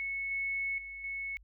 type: tone with level steps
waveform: sine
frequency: 2202 Hz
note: C#7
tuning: 12 cents flat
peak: -33 / -31 / -41 / -35 dBFS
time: 0-1.37 s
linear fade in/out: 0 ms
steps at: 0.31 / 0.78 / 1.04 s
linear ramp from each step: 2 ms
effects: added 50 Hz sine -56 dBFS peak until 1.43 s